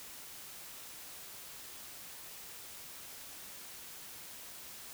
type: silence
effects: white hiss -49 dBFS RMS until 4.93 s